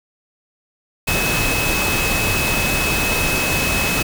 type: tone in noise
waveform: sine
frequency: 2572 Hz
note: E7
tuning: 43 cents flat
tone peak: -21 dBFS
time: 1.07-4.03 s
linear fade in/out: 10 ms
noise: pink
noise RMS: -20 dBFS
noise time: 1.07-4.03 s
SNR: -4 dB
effects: none